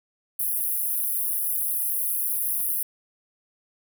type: high-pass noise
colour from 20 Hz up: pink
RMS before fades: -26 dBFS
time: 0.39-2.83 s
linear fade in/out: 5 ms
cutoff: 10000 Hz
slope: 96 dB/octave
effects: none